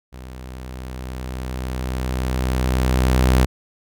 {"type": "tone with level ramp", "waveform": "sawtooth", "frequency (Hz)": 63.6, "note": "C2", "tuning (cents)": -48, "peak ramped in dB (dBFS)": [-31, -8], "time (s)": [0.12, 3.46], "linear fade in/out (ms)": 20, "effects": []}